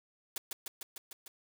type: noise with echo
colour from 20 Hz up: white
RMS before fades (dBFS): -37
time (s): 0.36-0.38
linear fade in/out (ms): 2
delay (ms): 150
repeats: 6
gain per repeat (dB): -2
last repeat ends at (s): 1.28
effects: none